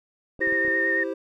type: clicks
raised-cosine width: 2 ms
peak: -28 dBFS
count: 5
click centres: 0.393 / 0.474 / 0.525 / 0.649 / 0.68 s
type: chord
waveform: triangle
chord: C major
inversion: first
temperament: equal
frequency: 329.6 / 392 / 523.3 Hz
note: E4 / G4 / C5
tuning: 0 / 0 / 0 cents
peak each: -29 / -29 / -29 dBFS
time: 0.4-1.14 s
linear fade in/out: 10 ms
type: tone with vibrato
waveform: sine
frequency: 1839 Hz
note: A#6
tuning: 24 cents flat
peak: -21 dBFS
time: 0.41-1.04 s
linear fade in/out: 10 ms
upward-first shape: sine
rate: 9.1 Hz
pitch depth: 24 cents each way
effects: none